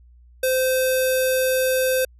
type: tone with low-pass filter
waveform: square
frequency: 517 Hz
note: C5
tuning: 21 cents flat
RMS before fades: -20 dBFS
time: 0.43-2.05 s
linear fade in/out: 5 ms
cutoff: 12000 Hz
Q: 4.2
effects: added 60 Hz sine -47 dBFS peak until 2.19 s